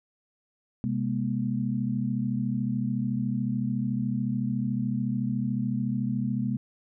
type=tone cluster; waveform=sine; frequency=129.4 / 207 / 240.8 Hz; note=C3 / G#3 / B3; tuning=-19 / -5 / -44 cents; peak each=-30 / -29 / -30 dBFS; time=0.84-6.57 s; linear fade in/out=0 ms; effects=none